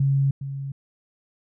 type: tone with echo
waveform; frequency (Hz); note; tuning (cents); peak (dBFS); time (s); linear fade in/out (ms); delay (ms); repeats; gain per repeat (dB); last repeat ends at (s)
sine; 137.6; C#3; -12; -17; 0-0.31; 5; 410; 1; -11; 0.72
effects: none